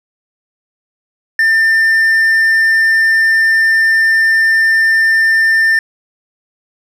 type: tone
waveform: triangle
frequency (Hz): 1795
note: A6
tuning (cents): +34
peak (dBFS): -6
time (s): 1.39-5.79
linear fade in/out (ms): 2
effects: none